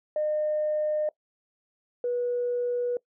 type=tone pair in turn; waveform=sine; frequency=608 / 486.9 Hz; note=D#5 / B4; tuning=-40 / -25 cents; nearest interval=major third; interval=385 cents; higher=first; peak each=-23 / -24 dBFS; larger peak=first; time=0.16-1.09 / 2.04-2.97 s; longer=neither; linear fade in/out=2 ms; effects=noise-tail reverb RT60 0.1 s tail -22 dB re dry + tanh soft clip ceiling -19 dBFS